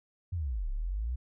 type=linear two-way sweep; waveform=sine; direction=down then up; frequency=93.9 to 31.96 to 64.5 Hz; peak=-30 dBFS; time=0.32-1.16 s; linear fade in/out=10 ms; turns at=0.7 s; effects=none